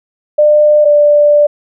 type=tone pair in turn; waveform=sine; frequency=599 / 589 Hz; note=D5 / D5; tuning=+34 / +5 cents; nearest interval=unison; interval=29 cents; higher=first; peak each=-4 dBFS; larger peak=neither; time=0.38-0.85 / 0.85-1.47 s; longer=second; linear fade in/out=10 ms; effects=none

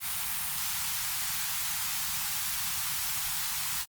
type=band-stop noise; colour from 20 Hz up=white; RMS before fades=-32 dBFS; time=0-3.86 s; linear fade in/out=50 ms; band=190 to 760 Hz; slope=48 dB/octave; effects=Opus 32 kbps

